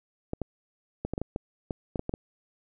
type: clicks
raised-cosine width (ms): 2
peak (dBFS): -17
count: 12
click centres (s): 0.334 / 0.417 / 1.05 / 1.136 / 1.179 / 1.216 / 1.361 / 1.708 / 1.958 / 1.994 / 2.094 / 2.139
effects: none